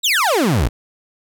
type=exponential sweep; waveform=30% pulse; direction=down; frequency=4018 to 46.25 Hz; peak=-11 dBFS; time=0.03-0.69 s; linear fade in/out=20 ms; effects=none